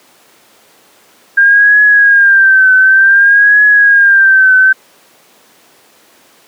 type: tone with vibrato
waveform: sine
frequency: 1600 Hz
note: G6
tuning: 35 cents sharp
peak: -3 dBFS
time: 1.37-4.73 s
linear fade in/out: 10 ms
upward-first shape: triangle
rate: 0.55 Hz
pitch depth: 94 cents each way
effects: pink hiss -45 dBFS RMS until 6.47 s + high-pass 300 Hz 12 dB/octave